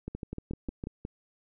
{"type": "two click trains", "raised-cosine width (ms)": 3, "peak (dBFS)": [-23, -23], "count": [6, 6], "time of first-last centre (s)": [[0.08, 0.839], [0.15, 1.051]], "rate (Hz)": [6.59, 5.55], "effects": []}